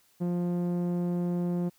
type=tone with low-pass filter; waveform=sawtooth; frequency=175.6 Hz; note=F3; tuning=10 cents sharp; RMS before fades=-29 dBFS; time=0.2-1.7 s; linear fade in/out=20 ms; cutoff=470 Hz; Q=0.57; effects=white hiss -65 dBFS RMS until 1.78 s